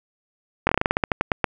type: slowing click train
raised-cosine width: 0.5 ms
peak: -3 dBFS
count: 14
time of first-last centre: 0.67-1.443 s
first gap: 21 ms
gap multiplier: 1.16
effects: none